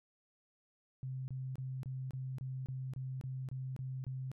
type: tone bursts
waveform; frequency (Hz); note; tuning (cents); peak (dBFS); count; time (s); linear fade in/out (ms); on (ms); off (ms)
sine; 130.81; C3; 0; -38; 12; 1.03-4.316; 0; 250; 26
effects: none